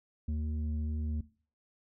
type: tone pair together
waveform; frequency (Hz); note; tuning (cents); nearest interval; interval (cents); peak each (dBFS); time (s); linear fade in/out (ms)
sine; 76.69 / 227.9; D#2 / A#3; -24 / -39; octave + perfect fifth; 1885; -30 / -37; 0.28-1.21; 5
effects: noise-tail reverb RT60 0.4 s tail -18 dB re dry + tanh soft clip ceiling -27 dBFS